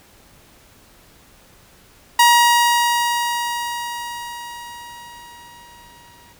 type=tone with exponential decay; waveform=sawtooth; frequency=951 Hz; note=A#5; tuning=34 cents sharp; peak=-5 dBFS; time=2.19-6.33 s; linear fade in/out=5 ms; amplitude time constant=900 ms; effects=pink hiss -50 dBFS RMS until 6.39 s